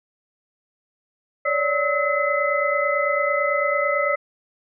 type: tone cluster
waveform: sine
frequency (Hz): 562 / 591 / 1294 / 2032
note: C#5 / D5 / E6 / B6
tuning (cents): +24 / +11 / -32 / +49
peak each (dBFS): -24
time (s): 1.45-4.16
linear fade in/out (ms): 10
effects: none